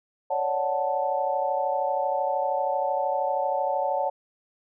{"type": "chord", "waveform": "sine", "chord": "D major seventh", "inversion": "third", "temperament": "equal", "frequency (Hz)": [554.4, 587.3, 740, 880], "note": ["C#5", "D5", "F#5", "A5"], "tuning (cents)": [0, 0, 0, 0], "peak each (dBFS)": [-28, -31, -28, -28], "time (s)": [0.3, 4.1], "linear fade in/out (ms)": 10, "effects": []}